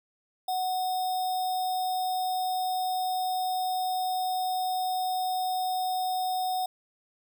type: tone with sample-and-hold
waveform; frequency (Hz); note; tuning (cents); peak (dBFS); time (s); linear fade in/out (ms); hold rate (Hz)
sine; 740; F#5; 0; -26; 0.48-6.66; 5; 4410
effects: none